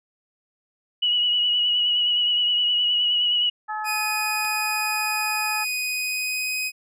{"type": "tone with vibrato", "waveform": "sine", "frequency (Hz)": 2926, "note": "F#7", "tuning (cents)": -20, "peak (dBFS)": -18, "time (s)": [1.02, 3.5], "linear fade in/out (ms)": 10, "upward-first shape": "sine", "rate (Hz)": 9.6, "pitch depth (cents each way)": 27}
{"type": "harmonic tone", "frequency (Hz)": 428.7, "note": "A4", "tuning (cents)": -45, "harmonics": [2, 3, 4], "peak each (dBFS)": [-28, -32, -34], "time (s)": [3.68, 5.65], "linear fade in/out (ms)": 20}
{"type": "tone with pitch glide", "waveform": "sawtooth", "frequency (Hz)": [2489, 2511], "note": ["D#7", "D#7"], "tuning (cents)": [0, 15], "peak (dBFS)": -21, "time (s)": [3.84, 6.72], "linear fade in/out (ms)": 50, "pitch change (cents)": 15, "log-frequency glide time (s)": [5.69, 6.59]}
{"type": "click", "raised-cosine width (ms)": 0.2, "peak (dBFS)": -24, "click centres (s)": 4.45}
{"effects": []}